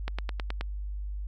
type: click train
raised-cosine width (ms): 0.3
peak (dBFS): -17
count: 6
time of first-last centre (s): 0.08-0.61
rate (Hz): 9.43
effects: added 50 Hz sine -32 dBFS peak until 1.27 s